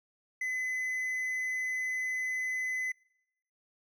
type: tone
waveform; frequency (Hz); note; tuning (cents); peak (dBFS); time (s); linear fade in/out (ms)
triangle; 2022; B6; +40; -29; 0.41-2.92; 5
effects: noise-tail reverb RT60 0.8 s tail -24 dB re dry

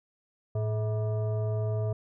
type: tone with frequency modulation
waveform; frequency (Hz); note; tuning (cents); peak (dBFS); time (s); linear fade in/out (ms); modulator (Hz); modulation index
sine; 110; A2; 0; -26; 0.55-1.93; 5; 537; 0.64
effects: none

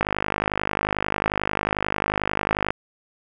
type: click train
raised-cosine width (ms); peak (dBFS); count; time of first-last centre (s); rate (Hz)
0.5; -6; 139; 0.01-2.705; 51.2
effects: none

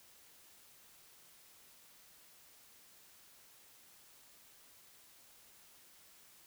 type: silence
effects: white hiss -62 dBFS RMS until 6.46 s

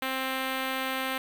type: tone with notch filter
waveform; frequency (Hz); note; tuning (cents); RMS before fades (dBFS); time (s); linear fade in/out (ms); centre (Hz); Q
5% pulse; 263.1; C4; +10; -31; 0.02-1.18; 2; 7100; 1.6
effects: 9-bit

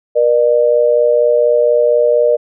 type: tone pair together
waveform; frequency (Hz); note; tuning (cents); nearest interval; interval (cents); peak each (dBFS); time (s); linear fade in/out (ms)
sine; 477.8 / 602; A#4 / D5; +43 / +43; major third; 400; -11; 0.15-2.37; 20
effects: none

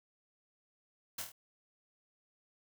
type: noise with echo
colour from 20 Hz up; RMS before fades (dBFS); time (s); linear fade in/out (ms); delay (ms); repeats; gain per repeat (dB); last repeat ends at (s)
white; -40; 1.18-1.22; 5; 25; 4; -4; 1.32
effects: none

